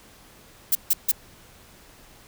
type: noise bursts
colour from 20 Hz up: violet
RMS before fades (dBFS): -19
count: 3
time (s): 0.72-1.116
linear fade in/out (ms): 5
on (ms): 32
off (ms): 150
effects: pink hiss -51 dBFS RMS until 2.27 s